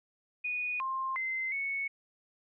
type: tone with pitch steps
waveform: sine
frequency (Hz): 2470 / 1057 / 2069 / 2212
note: D#7 / C6 / C7 / C#7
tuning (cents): -13 / +17 / -20 / -4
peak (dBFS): -31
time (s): 0.44-1.88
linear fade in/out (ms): 10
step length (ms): 360
effects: none